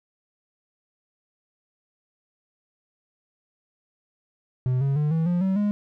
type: tone with pitch steps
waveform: triangle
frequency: 127.2 / 137.91 / 149.53 / 162.12 / 175.78 / 190.58 / 206.6 Hz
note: C3 / C#3 / D3 / E3 / F3 / G3 / G#3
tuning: -48 / -9 / +32 / -29 / +12 / -49 / -9 cents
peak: -18 dBFS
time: 4.66-5.71 s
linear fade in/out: 0 ms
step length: 150 ms
effects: none